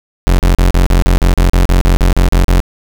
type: tone bursts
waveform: 40% pulse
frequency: 44.64 Hz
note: F1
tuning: 39 cents sharp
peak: -5 dBFS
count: 15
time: 0.27-2.602 s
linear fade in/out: 0 ms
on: 120 ms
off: 38 ms
effects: none